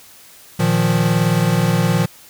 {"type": "chord", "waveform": "square", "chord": "Bb suspended fourth", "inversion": "none", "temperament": "equal with one note detuned", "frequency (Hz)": [117.22, 155.56, 174.61], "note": ["Bb2", "Eb3", "F3"], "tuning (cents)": [10, 0, 0], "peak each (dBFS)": [-20, -19, -18], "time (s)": [0.59, 2.06], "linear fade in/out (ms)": 10, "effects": ["white hiss -44 dBFS RMS until 2.29 s"]}